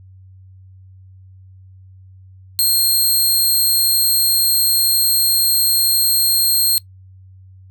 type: tone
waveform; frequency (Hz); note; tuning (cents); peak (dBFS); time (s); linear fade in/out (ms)
15% pulse; 4217; C8; +13; -6; 2.59-6.78; 0
effects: noise-tail reverb RT60 0.1 s tail -21 dB re dry + added 94 Hz sine -40 dBFS peak until 7.7 s